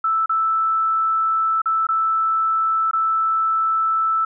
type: tone with dropouts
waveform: sine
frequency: 1318.5 Hz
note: E6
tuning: in tune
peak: -16 dBFS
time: 0.04-4.25 s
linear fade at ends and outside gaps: 5 ms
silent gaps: 0.26-0.294 / 1.618-1.657 / 1.869-1.888 / 2.912-2.932 s
effects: none